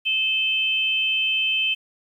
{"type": "tone pair together", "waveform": "sine", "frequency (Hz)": [2600, 3092], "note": ["E7", "G7"], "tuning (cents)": [-24, -24], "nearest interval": "minor third", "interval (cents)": 300, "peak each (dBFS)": -22, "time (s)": [0.05, 1.75], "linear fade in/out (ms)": 20, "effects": ["9-bit"]}